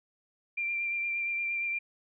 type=tone with vibrato; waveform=sine; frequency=2372 Hz; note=D7; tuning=17 cents sharp; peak=-29 dBFS; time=0.57-1.79 s; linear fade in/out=10 ms; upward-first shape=sine; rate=8.6 Hz; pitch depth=18 cents each way; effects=none